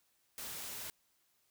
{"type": "noise", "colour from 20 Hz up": "white", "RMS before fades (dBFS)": -44, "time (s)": [0.38, 0.9], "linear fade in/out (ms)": 0, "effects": ["white hiss -75 dBFS RMS until 1.5 s"]}